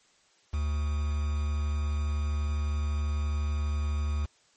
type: tone with quantisation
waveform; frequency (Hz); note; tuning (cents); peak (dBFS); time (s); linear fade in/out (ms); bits
triangle; 74; D2; +14; -24; 0.53-4.26; 10; 7
effects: white hiss -64 dBFS RMS until 4.56 s + MP3 32 kbps